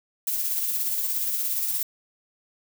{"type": "noise with tremolo", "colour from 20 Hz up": "violet", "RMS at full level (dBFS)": -25, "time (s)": [0.27, 1.83], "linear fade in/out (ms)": 2, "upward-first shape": "sine", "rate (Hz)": 17, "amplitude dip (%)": 35, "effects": []}